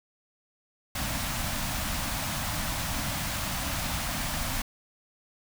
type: band-stop noise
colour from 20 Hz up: pink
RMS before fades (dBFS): -31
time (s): 0.95-4.62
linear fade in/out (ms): 5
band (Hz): 290 to 580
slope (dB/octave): 48
effects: none